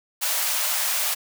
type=high-pass noise; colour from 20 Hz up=white; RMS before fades=-24 dBFS; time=0.21-1.15 s; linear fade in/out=20 ms; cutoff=550 Hz; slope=96 dB/octave; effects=none